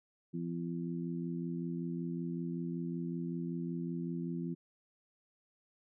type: harmonic tone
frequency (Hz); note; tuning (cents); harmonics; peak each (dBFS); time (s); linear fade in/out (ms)
85.3; F2; -40; 2 / 3 / 4; -37 / -41 / -43; 0.33-4.55; 20
effects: none